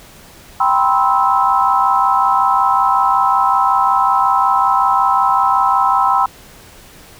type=chord; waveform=sine; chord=C major seventh; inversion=second; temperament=just; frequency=784.9 / 981.1 / 1046.5 / 1308.1 Hz; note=G5 / B5 / C6 / E6; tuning=+2 / -12 / 0 / -14 cents; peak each=-16 dBFS; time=0.6-6.26 s; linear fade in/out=5 ms; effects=pink hiss -41 dBFS RMS until 7.19 s